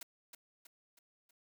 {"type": "noise with echo", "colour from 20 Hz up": "white", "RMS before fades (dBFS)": -45, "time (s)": [0.01, 0.03], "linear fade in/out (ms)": 5, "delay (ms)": 320, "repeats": 4, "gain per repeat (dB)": -6, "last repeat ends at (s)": 1.31, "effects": ["high-pass 200 Hz 12 dB/octave"]}